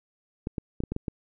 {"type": "clicks", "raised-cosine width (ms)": 3, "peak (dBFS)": -17, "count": 7, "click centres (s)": [0.471, 0.582, 0.804, 0.837, 0.92, 0.964, 1.082], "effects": []}